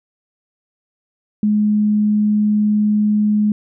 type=tone; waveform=sine; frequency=210.3 Hz; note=G#3; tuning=22 cents sharp; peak=-12 dBFS; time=1.43-3.52 s; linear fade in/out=2 ms; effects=none